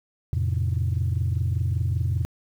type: tone cluster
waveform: sine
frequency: 87.1 / 112.1 / 132.3 Hz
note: F2 / A2 / C3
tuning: -4 / +33 / +20 cents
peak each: -23 / -25 / -27 dBFS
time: 0.33-2.25 s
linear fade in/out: 0 ms
effects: tanh soft clip ceiling -16 dBFS + 9-bit